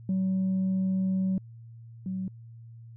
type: tone pair in turn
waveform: sine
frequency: 188.9 / 187.81 Hz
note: F#3 / F#3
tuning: +36 / +26 cents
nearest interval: unison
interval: 10 cents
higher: first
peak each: -22 / -29 dBFS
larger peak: first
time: 0.09-1.38 / 2.06-2.28 s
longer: first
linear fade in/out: 2 ms
effects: tanh soft clip ceiling -22 dBFS + added 115 Hz sine -44 dBFS peak until 2.96 s